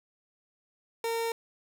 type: tone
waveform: 30% pulse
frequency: 458.7 Hz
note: A#4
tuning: 28 cents flat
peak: -26 dBFS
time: 1.04-1.32 s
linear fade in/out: 2 ms
effects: none